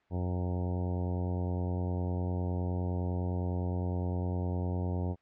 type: harmonic tone with a mistuned harmonic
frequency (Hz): 89.8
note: F2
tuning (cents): +49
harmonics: 1 / 2 / 3 / 4 / 5 / 6 / 7 / 8 / 9 / 10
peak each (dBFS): -31 / -37 / -41 / -43 / -45 / -47 / -48 / -49 / -50 / -51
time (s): 0.1-5.16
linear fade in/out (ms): 50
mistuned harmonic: 10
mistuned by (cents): +43
effects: white hiss -70 dBFS RMS until 5.21 s + low-pass 2000 Hz 12 dB/octave